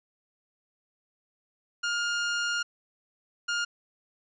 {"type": "tone bursts at uneven times", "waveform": "sawtooth", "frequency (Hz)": 1414, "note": "F6", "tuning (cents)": 21, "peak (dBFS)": -23, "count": 2, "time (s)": [[1.83, 2.63], [3.48, 3.65]], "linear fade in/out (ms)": 10, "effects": ["resampled to 16000 Hz"]}